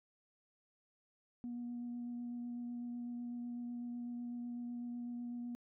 sine tone with vibrato, 240.7 Hz, B3, 44 cents flat, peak -39 dBFS, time 1.44-5.55 s, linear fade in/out 0 ms, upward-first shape sine, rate 8 Hz, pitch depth 10 cents each way, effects tanh soft clip ceiling -37 dBFS

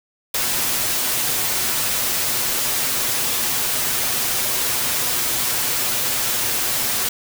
white noise with comb filter, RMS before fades -21 dBFS, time 0.34-7.09 s, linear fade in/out 5 ms, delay 8.1 ms, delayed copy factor +0.5, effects none

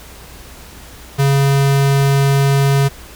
square tone, 138.59 Hz, C#3, in tune, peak -11 dBFS, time 1.18-2.89 s, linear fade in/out 20 ms, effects added 60 Hz sine -40 dBFS peak until 3.15 s + pink hiss -38 dBFS RMS until 3.15 s

